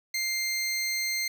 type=tone; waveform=20% pulse; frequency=2100 Hz; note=C7; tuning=6 cents sharp; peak=-22 dBFS; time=0.14-1.28 s; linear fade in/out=5 ms; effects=10-bit